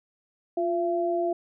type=tone pair together; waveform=sine; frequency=350 / 676.9 Hz; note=F4 / E5; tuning=+4 / +46 cents; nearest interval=major seventh; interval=1142 cents; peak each=-26 dBFS; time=0.57-1.33 s; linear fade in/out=5 ms; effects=none

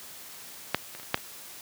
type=clicks; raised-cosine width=0.3 ms; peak=-6 / -24 / -28 / -30 / -6 / -26 dBFS; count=6; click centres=0.746 / 0.95 / 0.998 / 1.031 / 1.144 / 1.176 s; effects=white hiss -45 dBFS RMS until 1.61 s + high-pass 80 Hz 12 dB/octave

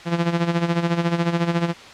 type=tone with tremolo; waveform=sawtooth; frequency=170 Hz; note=F3; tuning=46 cents flat; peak=-12 dBFS; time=0.05-1.74 s; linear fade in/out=50 ms; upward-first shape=sine; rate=14 Hz; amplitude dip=70%; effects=white hiss -40 dBFS RMS until 1.93 s + low-pass 4000 Hz 12 dB/octave

